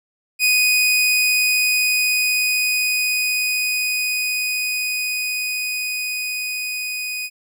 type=tone with level ramp; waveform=sawtooth; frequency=2489 Hz; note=D#7; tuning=in tune; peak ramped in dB=-10 to -21 dBFS; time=0.39-7.3 s; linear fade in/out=50 ms; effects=none